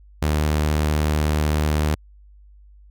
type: tone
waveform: sawtooth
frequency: 75.9 Hz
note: D#2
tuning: 42 cents flat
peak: -14 dBFS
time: 0.22-1.95 s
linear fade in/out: 5 ms
effects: added 50 Hz sine -45 dBFS peak until 2.9 s